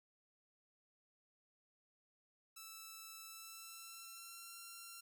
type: tone with pitch glide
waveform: 5% pulse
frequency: 1318.5 to 1368.2 Hz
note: E6 to F6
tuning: 0 to -36 cents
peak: -40 dBFS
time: 2.56-5.01 s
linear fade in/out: 10 ms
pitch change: +64 cents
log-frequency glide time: 3.26-4.59 s
effects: none